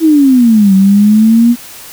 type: exponential two-way sweep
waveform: sine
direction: down then up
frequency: 330.6 to 190 to 241.7 Hz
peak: -3 dBFS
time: 0-1.56 s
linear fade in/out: 50 ms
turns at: 0.74 s
effects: white hiss -31 dBFS RMS until 1.92 s